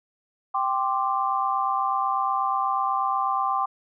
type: chord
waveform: sine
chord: G suspended fourth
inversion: none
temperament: equal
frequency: 784 / 1046.5 / 1174.7 Hz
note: G5 / C6 / D6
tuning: 0 / 0 / 0 cents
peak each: -26 dBFS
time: 0.54-3.66 s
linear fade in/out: 10 ms
effects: none